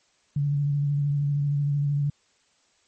sine tone with vibrato, 143.7 Hz, D3, 37 cents flat, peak -21 dBFS, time 0.36-2.1 s, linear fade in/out 5 ms, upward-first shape sine, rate 13 Hz, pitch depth 27 cents each way, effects white hiss -65 dBFS RMS until 2.87 s + MP3 32 kbps

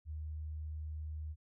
sine tone, 77.1 Hz, D#2, 15 cents flat, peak -39 dBFS, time 0.05-1.36 s, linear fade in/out 50 ms, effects none

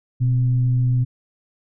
sine tone with frequency modulation, 123.47 Hz, B2, in tune, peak -15 dBFS, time 0.2-1.05 s, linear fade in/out 20 ms, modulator 138 Hz, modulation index 0.24, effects none

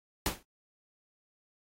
pink noise with exponential decay, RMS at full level -26 dBFS, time 0.26-0.43 s, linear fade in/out 1 ms, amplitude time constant 35 ms, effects AAC 48 kbps

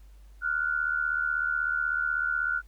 sine tone pair together, 1403.8 / 1480 Hz, F6 / F#6, +9 / 0 cents, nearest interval minor second, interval 91 cents, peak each -28 dBFS, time 0.41-2.62 s, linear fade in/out 50 ms, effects added 50 Hz sine -48 dBFS peak until 2.67 s + pink hiss -66 dBFS RMS until 2.67 s

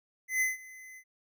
square tone with ADSR envelope, 2037 Hz, C7, 47 cents flat, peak -25 dBFS, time 0.28-1.04 s, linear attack 130 ms, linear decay 160 ms, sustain -22 dB, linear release 68 ms, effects none

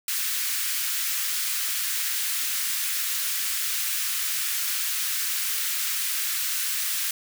white high-pass noise, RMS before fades -27 dBFS, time 0.08-7.11 s, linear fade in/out 2 ms, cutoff 1400 Hz, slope 24 dB/octave, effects none

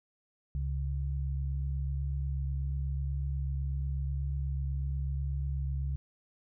sine tone pair together, 69.06 / 137.2 Hz, C#2 / C#3, -6 / -17 cents, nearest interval octave, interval 1189 cents, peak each -31 / -36 dBFS, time 0.55-5.96 s, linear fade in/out 0 ms, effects none

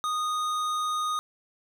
sine tone with tanh clipping, 1237 Hz, D#6, 10 cents flat, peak -28 dBFS, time 0.04-1.19 s, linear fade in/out 0 ms, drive 16 dB, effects none

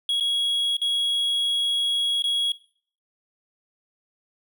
triangle tone with dropouts, 3322 Hz, G#7, in tune, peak -19 dBFS, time 0.09-2.52 s, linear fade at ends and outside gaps 2 ms, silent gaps 0.2-0.207 / 0.768-0.816 / 2.222-2.24 s, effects noise-tail reverb RT60 0.5 s tail -18 dB re dry

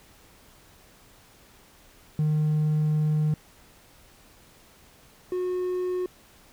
triangle tone pair in turn, 152.9 / 363.7 Hz, D#3 / F#4, -30 / -30 cents, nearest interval octave + minor third, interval 1500 cents, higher second, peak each -18 / -23 dBFS, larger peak first, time 2.19-3.34 / 5.32-6.06 s, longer first, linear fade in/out 2 ms, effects tanh soft clip ceiling -15 dBFS + pink hiss -55 dBFS RMS until 6.52 s

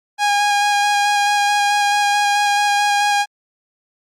sawtooth tone with vibrato, 819 Hz, G#5, 24 cents flat, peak -10 dBFS, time 0.18-3.26 s, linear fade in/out 50 ms, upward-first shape square, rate 4.6 Hz, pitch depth 10 cents each way, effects low-pass 8000 Hz 12 dB/octave + Opus 48 kbps

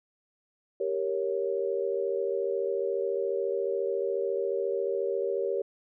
sine chord, G diminished, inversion none, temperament equal, 392 / 466.2 / 554.4 Hz, G4 / Bb4 / Db5, 0 / 0 / 0 cents, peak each -30 / -31 / -32 dBFS, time 0.8-5.62 s, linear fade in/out 5 ms, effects none

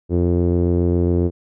sawtooth tone with low-pass filter, 87.31 Hz, F2, in tune, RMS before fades -17 dBFS, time 0.09-1.31 s, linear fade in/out 50 ms, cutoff 390 Hz, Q 3, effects none

